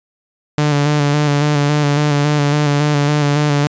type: tone with vibrato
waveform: sawtooth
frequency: 146.5 Hz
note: D3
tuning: 4 cents flat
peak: -8 dBFS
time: 0.58-3.67 s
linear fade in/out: 0 ms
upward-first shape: square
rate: 3.6 Hz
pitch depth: 29 cents each way
effects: resampled to 16000 Hz